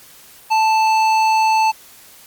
sine tone with hard clipping, 880 Hz, A5, in tune, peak -14 dBFS, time 0.5-1.72 s, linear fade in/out 20 ms, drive 12 dB, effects white hiss -44 dBFS RMS until 2.26 s + Opus 48 kbps

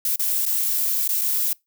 violet noise with dropouts, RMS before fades -22 dBFS, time 0.05-1.53 s, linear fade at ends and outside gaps 2 ms, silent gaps 0.159-0.194 / 0.454-0.463 / 1.078-1.09 / 1.212-1.216 s, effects noise-tail reverb RT60 0.2 s tail -25 dB re dry

